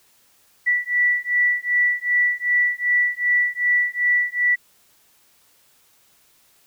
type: beating tone pair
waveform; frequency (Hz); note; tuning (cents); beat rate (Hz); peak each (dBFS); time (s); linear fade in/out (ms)
sine; 1958 / 1960.6; B6 / B6; -15 / -13; 2.6; -20; 0.66-4.56; 20
effects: white hiss -58 dBFS RMS until 6.66 s